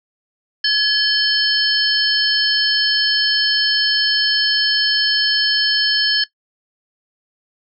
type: tone cluster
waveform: sine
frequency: 1695 / 3096 / 4365 / 5240 Hz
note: G#6 / G7 / C#8 / E8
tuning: +35 / -22 / -28 / -11 cents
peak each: -19 dBFS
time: 0.64-6.24 s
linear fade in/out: 5 ms
effects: noise-tail reverb RT60 0.1 s tail -18 dB re dry